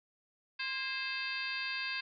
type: harmonic tone with a mistuned harmonic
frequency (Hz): 523.3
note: C5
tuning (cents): 0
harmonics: 2 / 3 / 4 / 5 / 6 / 7 / 8 / 9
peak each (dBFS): -47 / -40 / -44 / -39 / -49 / -46 / -47 / -43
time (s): 0.59-2.01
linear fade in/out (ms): 10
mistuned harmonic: 3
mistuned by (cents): +51
effects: none